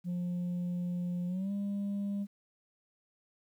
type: tone with pitch glide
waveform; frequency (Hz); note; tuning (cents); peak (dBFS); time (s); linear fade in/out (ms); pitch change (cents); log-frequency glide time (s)
sine; 176.9 to 200.9; F3 to G3; +23 to +43; -29; 0.04-2.27; 50; +220; 1.27-1.52
effects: tanh soft clip ceiling -31 dBFS + 11-bit